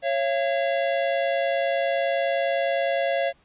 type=tone pair together; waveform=square; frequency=550 / 679.8 Hz; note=C#5 / F5; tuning=-14 / -47 cents; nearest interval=major third; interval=367 cents; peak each=-25 dBFS; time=0.02-3.33 s; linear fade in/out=50 ms; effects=pink hiss -61 dBFS RMS until 3.44 s + resampled to 8000 Hz